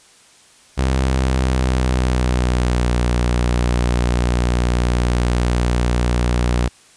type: tone with pitch glide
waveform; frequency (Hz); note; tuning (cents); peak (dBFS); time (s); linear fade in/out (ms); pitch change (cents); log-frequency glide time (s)
sawtooth; 65.41 to 60.33; C2 to B1; 0 to -40; -11; 0.77-6.69; 20; -140; 1.05-2.96
effects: white hiss -49 dBFS RMS until 6.96 s + resampled to 22050 Hz